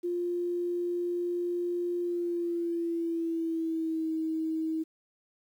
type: tone with pitch glide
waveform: sine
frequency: 350.4 to 319.5 Hz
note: F4 to D#4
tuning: +6 to +46 cents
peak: -28 dBFS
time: 0.03-4.84 s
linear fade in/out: 20 ms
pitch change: -160 cents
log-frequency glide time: 2-4.1 s
effects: 10-bit